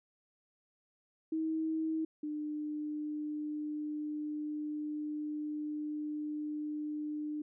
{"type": "tone pair in turn", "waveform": "sine", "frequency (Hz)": [318.6, 300.7], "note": ["D#4", "D4"], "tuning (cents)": [41, 41], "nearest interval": "minor second", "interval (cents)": 100, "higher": "first", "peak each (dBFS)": [-31, -35], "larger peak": "first", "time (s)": [[1.32, 2.05], [2.23, 7.42]], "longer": "second", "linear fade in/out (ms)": 5, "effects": []}